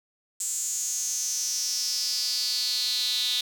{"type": "tone with high-pass filter sweep", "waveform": "sawtooth", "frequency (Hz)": 246.9, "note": "B3", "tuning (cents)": 0, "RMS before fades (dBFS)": -28, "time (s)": [0.4, 3.41], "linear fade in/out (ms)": 5, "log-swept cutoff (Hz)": [7500, 3700], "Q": 6.8, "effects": ["9-bit"]}